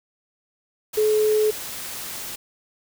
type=tone in noise; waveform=sine; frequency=428.6 Hz; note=A4; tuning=45 cents flat; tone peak=-16 dBFS; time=0.97-1.51 s; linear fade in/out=10 ms; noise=white; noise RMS=-33 dBFS; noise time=0.93-2.36 s; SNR=+14 dB; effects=none